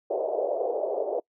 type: band-pass noise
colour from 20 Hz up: white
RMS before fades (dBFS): -28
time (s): 0.1-1.2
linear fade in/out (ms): 5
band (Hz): 400 to 680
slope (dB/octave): 48
effects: noise-tail reverb RT60 0.1 s tail -26 dB re dry